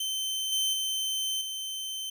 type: tone with level steps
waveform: sawtooth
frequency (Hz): 3089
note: G7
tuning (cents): -26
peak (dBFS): -26 / -22 / -25 / -30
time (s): 0-2.1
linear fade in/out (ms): 5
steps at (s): 0.52 / 0.73 / 1.41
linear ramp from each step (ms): 5
effects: none